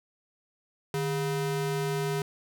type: ring-modulated tone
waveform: square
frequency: 280 Hz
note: C#4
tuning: 18 cents sharp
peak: -25 dBFS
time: 0.94-2.22 s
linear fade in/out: 2 ms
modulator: 127 Hz
effects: none